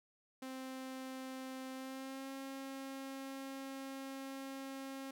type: tone with pitch glide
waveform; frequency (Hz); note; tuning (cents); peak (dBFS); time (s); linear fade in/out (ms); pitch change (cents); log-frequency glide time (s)
sawtooth; 261.6 to 269.9; C4 to C#4; 0 to -46; -40; 0.42-5.11; 5; +54; 1.73-2.29
effects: none